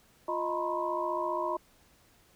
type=tone cluster; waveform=sine; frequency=350.1 / 623 / 936 / 991 / 1066 Hz; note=F4 / D#5 / A#5 / B5 / C6; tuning=+4 / +2 / +7 / +6 / +32 cents; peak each=-36 / -34 / -38 / -34 / -37 dBFS; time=0.28-1.57 s; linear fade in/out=5 ms; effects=pink hiss -63 dBFS RMS until 2.35 s